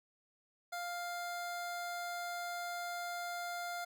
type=tone; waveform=25% pulse; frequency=700 Hz; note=F5; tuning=4 cents sharp; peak=-35 dBFS; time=0.72-3.85 s; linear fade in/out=10 ms; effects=none